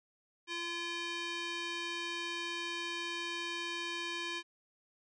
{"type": "tone with band-pass filter", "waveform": "square", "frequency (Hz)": 342.6, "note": "F4", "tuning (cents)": -33, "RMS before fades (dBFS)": -39, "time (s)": [0.47, 4.43], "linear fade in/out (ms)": 50, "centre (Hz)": 2900, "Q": 1.3, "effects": ["resampled to 22050 Hz"]}